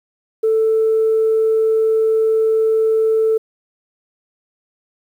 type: tone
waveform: sine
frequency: 442.2 Hz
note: A4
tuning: 9 cents sharp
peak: -11 dBFS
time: 0.43-3.38 s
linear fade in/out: 10 ms
effects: tanh soft clip ceiling -8 dBFS + 8-bit